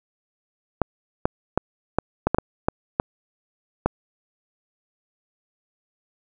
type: clicks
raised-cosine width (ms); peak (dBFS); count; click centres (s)
1; -4; 10; 0.817 / 1.255 / 1.576 / 1.986 / 2.27 / 2.346 / 2.385 / 2.685 / 2.999 / 3.86
effects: none